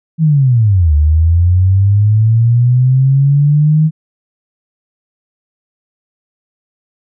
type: linear two-way sweep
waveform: sine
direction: down then up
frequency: 164.81 to 73 to 158.3 Hz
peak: -6 dBFS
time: 0.18-3.91 s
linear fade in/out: 50 ms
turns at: 0.94 s
effects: none